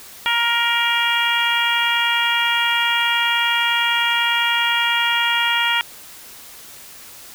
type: harmonic tone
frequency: 469.8 Hz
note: A#4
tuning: 13 cents sharp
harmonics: 2 / 3 / 4 / 5 / 6 / 7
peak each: -23 / -23 / -23 / -23 / -23 / -23 dBFS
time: 0.26-5.81 s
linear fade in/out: 0 ms
effects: white hiss -40 dBFS RMS until 7.34 s